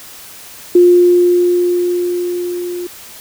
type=tone with level ramp; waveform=sine; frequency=353.7 Hz; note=F4; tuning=22 cents sharp; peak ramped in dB=-3 to -20 dBFS; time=0.75-2.87 s; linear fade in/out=5 ms; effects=white hiss -35 dBFS RMS until 3.2 s